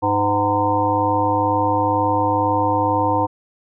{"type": "harmonic tone with a mistuned harmonic", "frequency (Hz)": 102.1, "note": "G#2", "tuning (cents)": -29, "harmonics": [1, 3, 5, 7, 9, 10], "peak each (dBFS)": [-25, -23, -23, -24, -19, -25], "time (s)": [0.02, 3.27], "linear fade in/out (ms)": 20, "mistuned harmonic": 7, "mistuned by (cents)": 87, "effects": []}